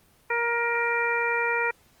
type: harmonic tone with a mistuned harmonic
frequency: 470 Hz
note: A#4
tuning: 14 cents sharp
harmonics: 1 / 2 / 3 / 4 / 5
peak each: -29 / -29 / -29 / -29 / -29 dBFS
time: 0.3-1.71 s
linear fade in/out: 5 ms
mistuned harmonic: 5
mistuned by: +17 cents
effects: pink hiss -60 dBFS RMS until 2 s + Opus 24 kbps